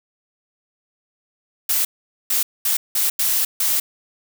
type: noise bursts at uneven times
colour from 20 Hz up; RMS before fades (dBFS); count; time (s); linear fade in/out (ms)
blue; -19; 6; 1.69-1.85 / 2.3-2.43 / 2.65-2.77 / 2.95-3.1 / 3.19-3.45 / 3.6-3.8; 5
effects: none